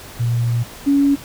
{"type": "tone pair in turn", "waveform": "sine", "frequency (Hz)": [118.6, 280.9], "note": ["A#2", "C#4"], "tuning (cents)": [30, 23], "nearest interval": "octave + minor third", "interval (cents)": 1493, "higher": "second", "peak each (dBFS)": [-15, -11], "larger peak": "second", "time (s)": [[0.19, 0.64], [0.86, 1.16]], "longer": "first", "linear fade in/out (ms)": 20, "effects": ["pink hiss -37 dBFS RMS until 1.24 s"]}